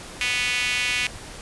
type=tone with high-pass filter; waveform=sawtooth; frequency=246.9 Hz; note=B3; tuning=in tune; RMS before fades=-24 dBFS; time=0.21-1.07 s; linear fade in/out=2 ms; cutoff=2400 Hz; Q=3.6; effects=pink hiss -39 dBFS RMS until 1.41 s + resampled to 24000 Hz